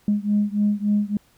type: beating tone pair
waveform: sine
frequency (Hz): 205.6 / 209.1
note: G#3 / G#3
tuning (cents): -17 / +12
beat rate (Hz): 3.5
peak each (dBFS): -20 / -21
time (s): 0.08-1.17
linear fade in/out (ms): 2
effects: tanh soft clip ceiling -11 dBFS + pink hiss -59 dBFS RMS until 1.37 s